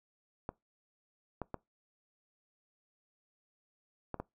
clicks, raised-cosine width 1 ms, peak -23 dBFS, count 5, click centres 0.491 / 1.417 / 1.543 / 4.143 / 4.2 s, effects noise-tail reverb RT60 0.2 s tail -23 dB re dry

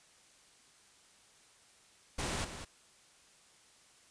pink noise with echo, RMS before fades -36 dBFS, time 2.18-2.45 s, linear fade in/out 10 ms, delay 200 ms, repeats 1, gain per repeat -9 dB, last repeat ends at 2.65 s, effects white hiss -63 dBFS RMS until 4.1 s + resampled to 22050 Hz

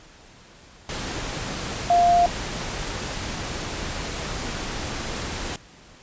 sine tone in noise, 698.5 Hz, F5, in tune, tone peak -14 dBFS, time 1.9-2.26 s, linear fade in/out 2 ms, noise pink, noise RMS -30 dBFS, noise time 0.89-5.56 s, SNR +13 dB, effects pink hiss -49 dBFS RMS until 6.02 s + resampled to 16000 Hz

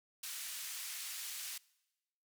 white band-pass noise, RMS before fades -44 dBFS, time 0.23-1.58 s, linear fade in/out 5 ms, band 1800 to 13000 Hz, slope 12 dB/octave, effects noise-tail reverb RT60 1.0 s tail -23 dB re dry

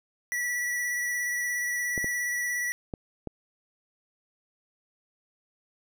square tone with vibrato, 1949 Hz, B6, 23 cents flat, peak -28 dBFS, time 0.32-2.72 s, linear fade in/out 0 ms, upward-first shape sine, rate 17 Hz, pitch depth 15 cents each way
clicks, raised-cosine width 2 ms, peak -20 dBFS, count 4, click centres 1.978 / 2.044 / 2.938 / 3.273 s
effects none

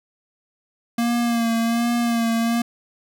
square tone with vibrato, 233.1 Hz, A#3, in tune, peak -19 dBFS, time 0.98-2.62 s, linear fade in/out 5 ms, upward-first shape sine, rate 1.3 Hz, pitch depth 34 cents each way, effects none

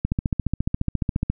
click train, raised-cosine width 5 ms, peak -9 dBFS, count 19, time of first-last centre 0.05-1.3 s, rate 14.4 Hz, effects none

